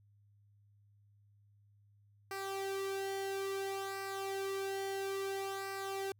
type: tone with flanger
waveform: sawtooth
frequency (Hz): 390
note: G4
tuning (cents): -9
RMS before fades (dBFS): -39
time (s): 2.31-6.12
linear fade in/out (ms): 2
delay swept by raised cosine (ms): 0.29 to 1.79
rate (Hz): 0.59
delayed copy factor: -0.65
effects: added 102 Hz sine -64 dBFS peak until 6.19 s